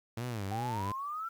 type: tone with vibrato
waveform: sawtooth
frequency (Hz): 110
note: A2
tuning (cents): 0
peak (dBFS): -31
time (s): 0.17-0.92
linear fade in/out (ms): 5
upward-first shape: sine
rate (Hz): 2.6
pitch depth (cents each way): 220
type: exponential sweep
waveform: sine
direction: up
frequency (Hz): 760 to 1370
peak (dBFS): -35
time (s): 0.51-1.29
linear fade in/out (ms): 10
effects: 10-bit